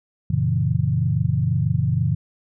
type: chord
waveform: sine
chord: F# dominant seventh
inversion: none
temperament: equal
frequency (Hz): 92.5 / 116.54 / 138.59 / 164.81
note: F#2 / A#2 / C#3 / E3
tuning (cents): 0 / 0 / 0 / 0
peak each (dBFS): -25 / -22 / -22 / -24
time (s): 0.3-2.15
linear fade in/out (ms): 5
effects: none